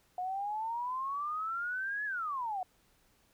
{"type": "exponential two-way sweep", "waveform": "sine", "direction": "up then down", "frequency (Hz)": [718, 1721, 718], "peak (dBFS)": -33, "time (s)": [0.18, 2.63], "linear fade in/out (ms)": 2, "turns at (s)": 2.05, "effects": ["pink hiss -69 dBFS RMS until 3.33 s"]}